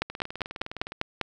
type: two click trains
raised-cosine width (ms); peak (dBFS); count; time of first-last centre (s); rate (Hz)
0.3; -10 / -20; 7 / 17; 0.02-1.213 / 0.1-0.921; 5.03 / 19.5
effects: none